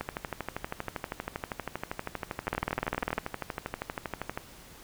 two click trains, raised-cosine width 0.5 ms, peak -17 / -13 dBFS, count 56 / 15, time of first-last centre 0.01-4.375 / 2.48-3.18 s, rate 12.6 / 20 Hz, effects pink hiss -51 dBFS RMS until 4.83 s

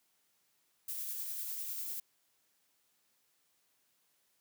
violet noise with tremolo, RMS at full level -39 dBFS, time 0.88-2 s, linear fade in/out 5 ms, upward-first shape sine, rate 10 Hz, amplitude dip 25%, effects white hiss -75 dBFS RMS until 4.4 s + high-pass 100 Hz 12 dB/octave

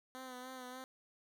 10% pulse tone with vibrato, 255 Hz, C4, 44 cents flat, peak -38 dBFS, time 0.15-0.84 s, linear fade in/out 0 ms, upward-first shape sine, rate 3.4 Hz, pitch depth 38 cents each way, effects none

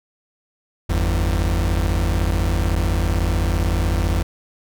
40% pulse tone pair together, 49.83 / 83.8 Hz, G1 / E2, +29 / +29 cents, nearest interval major sixth, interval 900 cents, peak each -19 dBFS, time 0.89-4.23 s, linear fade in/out 10 ms, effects none

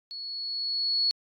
sine tone with level ramp, 4378 Hz, C#8, 22 cents flat, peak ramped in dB -36 to -21 dBFS, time 0.11-1.11 s, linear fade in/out 0 ms, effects AAC 48 kbps

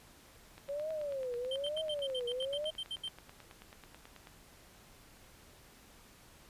click train, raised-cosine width 0.3 ms, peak -35 dBFS, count 35, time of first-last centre 0.58-4.272 s, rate 9.21 Hz
sine tone with vibrato, 552 Hz, C#5, 7 cents flat, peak -35 dBFS, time 0.68-2.71 s, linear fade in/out 20 ms, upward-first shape triangle, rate 1.1 Hz, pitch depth 260 cents each way
triangle tone bursts, 3130 Hz, G7, 3 cents flat, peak -35 dBFS, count 13, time 1.51-3.086 s, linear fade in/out 5 ms, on 52 ms, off 75 ms
effects pink hiss -59 dBFS RMS until 6.49 s + resampled to 32000 Hz

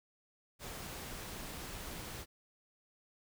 pink noise, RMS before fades -45 dBFS, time 0.59-2.26 s, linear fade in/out 50 ms, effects none

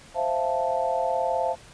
sine chord, F major seventh, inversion second, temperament equal, 523.3 / 659.3 / 698.5 / 880 Hz, C5 / E5 / F5 / A5, 0 / 0 / 0 / 0 cents, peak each -28 dBFS, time 0.14-1.56 s, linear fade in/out 50 ms, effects pink hiss -49 dBFS RMS until 1.73 s + resampled to 22050 Hz

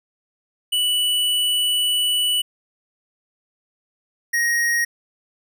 square tone pair in turn, 2960 / 1878.2 Hz, F#7 / A#6, 0 / +13 cents, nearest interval minor sixth, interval 787 cents, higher first, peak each -18 dBFS, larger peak neither, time 0.72-2.42 / 4.33-4.85 s, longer first, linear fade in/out 10 ms, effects none

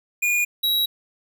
square tone pair in turn, 2436 / 3867 Hz, D#7 / B7, -37 / -37 cents, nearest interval minor sixth, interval 800 cents, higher second, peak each -19 dBFS, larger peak neither, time 0.22-0.45 / 0.63-0.86 s, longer neither, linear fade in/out 10 ms, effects none

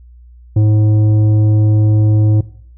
sine tone with tanh clipping, 106.8 Hz, G#2, 49 cents sharp, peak -9 dBFS, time 0.56-2.41 s, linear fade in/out 5 ms, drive 9 dB, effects noise-tail reverb RT60 0.6 s tail -19 dB re dry + added 60 Hz sine -37 dBFS peak until 2.77 s

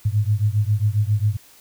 sine beating tone pair, 102 / 109.4 Hz, G#2 / A2, -31 / -9 cents, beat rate 7.4 Hz, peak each -19 / -20 dBFS, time 0.05-1.37 s, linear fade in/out 10 ms, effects white hiss -50 dBFS RMS until 1.6 s

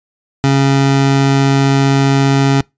25% pulse tone, 137.3 Hz, C#3, 16 cents flat, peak -5 dBFS, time 0.44-2.61 s, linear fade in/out 0 ms, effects noise-tail reverb RT60 0.2 s tail -25 dB re dry + resampled to 16000 Hz

